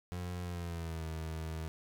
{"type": "tone with pitch glide", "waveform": "30% pulse", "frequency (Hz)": [89.2, 79.93], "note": ["F2", "D#2"], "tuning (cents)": [37, 47], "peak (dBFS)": -35, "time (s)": [0.12, 1.68], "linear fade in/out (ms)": 0, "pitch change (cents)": -190, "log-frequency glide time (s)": [0.43, 1.06], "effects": []}